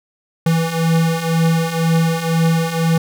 square beating tone pair, 163 / 165 Hz, E3 / E3, -19 / +2 cents, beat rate 2 Hz, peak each -20 / -16 dBFS, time 0.46-2.98 s, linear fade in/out 5 ms, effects none

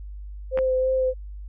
sine tone with vibrato, 518 Hz, C5, 17 cents flat, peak -19 dBFS, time 0.51-1.14 s, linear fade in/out 50 ms, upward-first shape sine, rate 3 Hz, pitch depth 15 cents each way
clicks, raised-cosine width 0.5 ms, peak -16 dBFS, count 2, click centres 0.575 / 0.588 s
effects added 50 Hz sine -34 dBFS peak until 1.48 s

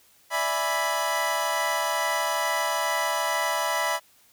25% pulse chord, E dominant seventh, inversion third, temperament equal, 587.3 / 659.3 / 830.6 / 987.8 Hz, D5 / E5 / G#5 / B5, 0 / 0 / 0 / 0 cents, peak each -28 / -26 / -29 / -23 dBFS, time 0.3-4 s, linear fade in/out 50 ms, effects white hiss -59 dBFS RMS until 4.32 s

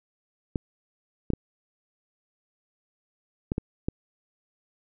clicks, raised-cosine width 3 ms, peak -13 dBFS, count 6, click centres 0.558 / 1.303 / 1.335 / 3.519 / 3.581 / 3.885 s, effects none

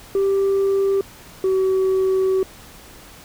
sine tone pair in turn, 392 / 379.3 Hz, G4 / F#4, 0 / +43 cents, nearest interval minor second, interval 57 cents, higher first, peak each -13 dBFS, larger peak neither, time 0.15-1.01 / 1.44-2.43 s, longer second, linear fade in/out 2 ms, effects tanh soft clip ceiling -14 dBFS + pink hiss -43 dBFS RMS until 3.24 s

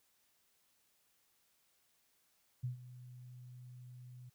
sine tone with ADSR envelope, 124.7 Hz, B2, 17 cents sharp, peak -34 dBFS, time 2.63-4.3 s, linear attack 14 ms, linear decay 120 ms, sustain -16 dB, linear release 14 ms, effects white hiss -75 dBFS RMS until 4.34 s

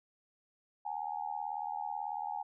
sine tone with amplitude modulation, 826 Hz, G#5, 10 cents flat, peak -31 dBFS, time 0.85-2.43 s, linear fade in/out 10 ms, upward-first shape sine, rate 78.2 Hz, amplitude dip 100%, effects none

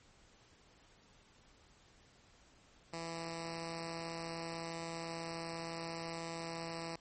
5% pulse tone with notch filter, 166 Hz, E3, 12 cents sharp, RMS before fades -43 dBFS, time 2.93-6.96 s, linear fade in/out 2 ms, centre 1500 Hz, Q 1.4, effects pink hiss -65 dBFS RMS until 7 s + MP3 32 kbps

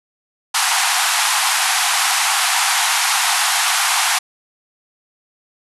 pink band-pass noise, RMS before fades -17 dBFS, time 0.54-4.19 s, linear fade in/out 10 ms, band 720 to 12000 Hz, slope 96 dB/octave, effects none

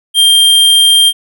square tone, 3187 Hz, G7, 28 cents sharp, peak -5 dBFS, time 0.14-1.13 s, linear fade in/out 50 ms, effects none

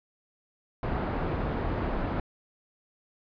pink low-pass noise, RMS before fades -30 dBFS, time 0.83-2.2 s, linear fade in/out 2 ms, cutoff 1200 Hz, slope 12 dB/octave, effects resampled to 11025 Hz

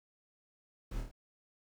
brown noise with echo, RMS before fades -41 dBFS, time 0.91-1.01 s, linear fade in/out 5 ms, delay 26 ms, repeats 4, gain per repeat -3 dB, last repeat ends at 1.114 s, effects none

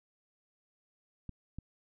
clicks, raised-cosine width 5 ms, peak -29 dBFS, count 2, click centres 1.293 / 1.586 s, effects none

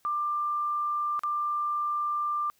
sine tone with dropouts, 1188 Hz, D6, 20 cents sharp, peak -26 dBFS, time 0.05-2.5 s, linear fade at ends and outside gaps 0 ms, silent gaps 1.193-1.235 s, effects white hiss -67 dBFS RMS until 2.59 s

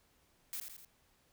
blue noise with echo, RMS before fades -41 dBFS, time 0.53-0.6 s, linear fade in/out 0 ms, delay 83 ms, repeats 3, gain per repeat -5 dB, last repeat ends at 0.849 s, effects pink hiss -71 dBFS RMS until 1.32 s

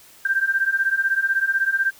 sine beating tone pair, 1568 / 1584 Hz, G6 / G6, 0 / +18 cents, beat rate 16 Hz, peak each -22 / -20 dBFS, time 0.25-1.91 s, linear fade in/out 5 ms, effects white hiss -49 dBFS RMS until 1.99 s

